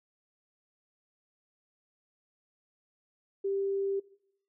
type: tone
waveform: sine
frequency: 393.4 Hz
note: G4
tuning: 6 cents sharp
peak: -28 dBFS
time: 3.44-4 s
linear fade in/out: 10 ms
effects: noise-tail reverb RT60 0.7 s tail -20 dB re dry